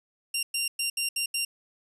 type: tone bursts at uneven times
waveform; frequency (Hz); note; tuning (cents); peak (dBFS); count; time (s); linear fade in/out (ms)
15% pulse; 2772; F7; -14; -19; 6; 0.34-0.43 / 0.54-0.68 / 0.79-0.9 / 0.97-1.09 / 1.16-1.26 / 1.34-1.45; 5
effects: resampled to 32000 Hz